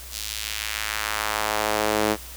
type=tone with high-pass filter sweep; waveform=sawtooth; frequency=106.8 Hz; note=G#2; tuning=49 cents sharp; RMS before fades=-26 dBFS; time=0.1-2.17 s; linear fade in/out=50 ms; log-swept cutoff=4700 to 330 Hz; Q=1.1; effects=added 61 Hz sine -41 dBFS peak until 2.36 s + white hiss -41 dBFS RMS until 2.36 s